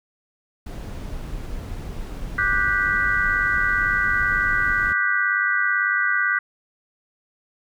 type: noise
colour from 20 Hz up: brown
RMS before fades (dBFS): -31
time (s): 0.66-4.93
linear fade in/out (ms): 5
type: chord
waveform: sine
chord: G major seventh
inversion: second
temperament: just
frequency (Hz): 1176 / 1470 / 1568 / 1960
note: D6 / F#6 / G6 / B6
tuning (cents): +2 / -12 / 0 / -14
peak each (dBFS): -27 / -22 / -23 / -24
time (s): 2.38-6.39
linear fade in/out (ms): 5
effects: none